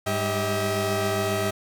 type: tone cluster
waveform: sawtooth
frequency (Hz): 102.1 / 196.7 / 393.9 / 640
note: G#2 / G3 / G4 / D#5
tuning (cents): -29 / +6 / +8 / +49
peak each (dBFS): -25 / -30 / -25 / -23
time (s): 0.06-1.51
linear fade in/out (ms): 10
effects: none